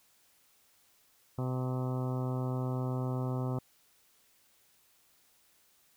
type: harmonic tone with a mistuned harmonic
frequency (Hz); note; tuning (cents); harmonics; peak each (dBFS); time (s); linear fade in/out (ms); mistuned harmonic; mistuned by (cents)
127.9; C3; -39; 1 / 2 / 3 / 4 / 5 / 6 / 7 / 8 / 9 / 10; -32 / -38 / -42 / -44 / -46 / -48 / -49 / -50 / -51 / -52; 1.38-3.59; 5; 8; +21
effects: white hiss -67 dBFS RMS until 5.96 s